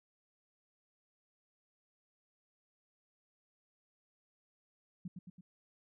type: tone with echo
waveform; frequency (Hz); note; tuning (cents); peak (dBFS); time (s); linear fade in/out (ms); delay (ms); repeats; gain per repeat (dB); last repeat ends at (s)
sine; 180; F#3; -47; -39; 5.05-5.08; 5; 110; 3; -4; 5.41
effects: none